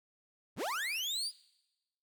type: linear sweep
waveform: 35% pulse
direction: up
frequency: 49.16 to 4991 Hz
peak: -32 dBFS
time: 0.56-1.32 s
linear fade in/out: 50 ms
effects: noise-tail reverb RT60 1.0 s tail -22 dB re dry